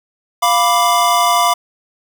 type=chord; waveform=square; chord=B diminished; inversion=second; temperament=equal; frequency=698.5 / 987.8 / 1174.7 Hz; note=F5 / B5 / D6; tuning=0 / 0 / 0 cents; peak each=-16 dBFS; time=0.42-1.54 s; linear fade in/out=10 ms; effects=none